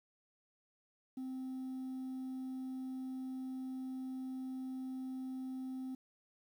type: tone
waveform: sine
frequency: 260 Hz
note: C4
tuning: 11 cents flat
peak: -37 dBFS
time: 1.17-5.95 s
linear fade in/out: 5 ms
effects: tanh soft clip ceiling -39 dBFS + 11-bit